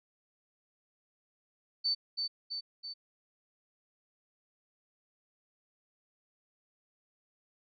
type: tone with echo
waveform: sine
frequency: 4533 Hz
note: C#8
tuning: 38 cents sharp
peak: -27 dBFS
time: 1.84-1.95 s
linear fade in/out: 20 ms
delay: 330 ms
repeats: 3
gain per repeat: -4 dB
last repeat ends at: 2.94 s
effects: none